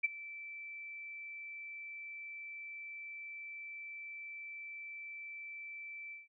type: tone with ADSR envelope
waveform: sine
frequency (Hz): 2327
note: D7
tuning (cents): -17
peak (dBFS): -25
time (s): 0.03-6.28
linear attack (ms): 17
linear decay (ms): 20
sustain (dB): -19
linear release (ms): 160
effects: none